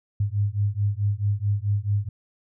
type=beating tone pair; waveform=sine; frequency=100 / 104.6 Hz; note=G2 / G#2; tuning=+35 / +13 cents; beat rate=4.6 Hz; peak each=-24 / -24 dBFS; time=0.2-2.09 s; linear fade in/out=5 ms; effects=none